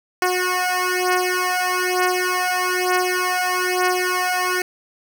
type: beating tone pair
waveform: 10% pulse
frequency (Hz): 363.7 / 364.8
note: F#4 / F#4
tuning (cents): -30 / -24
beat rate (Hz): 1.1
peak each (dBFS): -13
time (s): 0.22-4.62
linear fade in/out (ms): 2
effects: none